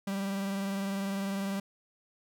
45% pulse tone with vibrato, 196.5 Hz, G3, 4 cents sharp, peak -31 dBFS, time 0.07-1.6 s, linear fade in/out 5 ms, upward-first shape triangle, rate 20 Hz, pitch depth 39 cents each way, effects none

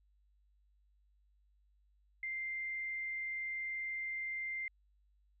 sine tone, 2093 Hz, C7, in tune, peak -37 dBFS, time 2.23-4.68 s, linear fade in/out 2 ms, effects added 50 Hz sine -68 dBFS peak until 5.4 s

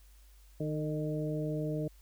harmonic tone with a mistuned harmonic, 153.3 Hz, D#3, 25 cents flat, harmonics 1 / 2 / 3 / 4, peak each -34 / -37 / -39 / -40 dBFS, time 0.6-1.88 s, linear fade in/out 5 ms, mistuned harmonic 3, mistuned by -26 cents, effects added 50 Hz sine -55 dBFS peak until 2.01 s + white hiss -66 dBFS RMS until 2.01 s

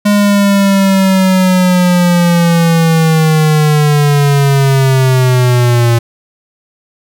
square linear sweep, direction down, 206.6 to 116.54 Hz, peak -7 dBFS, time 0.05-5.99 s, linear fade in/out 10 ms, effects none

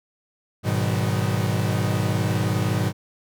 45% pulse chord, G# minor seventh, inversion none, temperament equal with one note detuned, 103.83 / 123.47 / 155.56 / 189.1 Hz, G#2 / B2 / D#3 / F#3, 0 / 0 / 0 / +38 cents, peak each -24 / -26 / -28 / -28 dBFS, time 0.63-2.93 s, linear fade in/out 50 ms, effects none

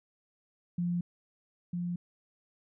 sine tone pair in turn, 174.61 / 175.23 Hz, F3 / F3, 0 / +6 cents, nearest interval unison, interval 6 cents, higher second, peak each -28 / -31 dBFS, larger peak first, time 0.78-1.01 / 1.73-1.96 s, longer neither, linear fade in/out 5 ms, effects none

